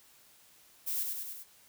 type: noise with echo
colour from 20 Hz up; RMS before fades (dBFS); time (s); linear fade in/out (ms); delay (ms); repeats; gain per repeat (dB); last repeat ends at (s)
violet; -34; 0.86-1.04; 20; 100; 4; -3; 1.44
effects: white hiss -61 dBFS RMS until 1.68 s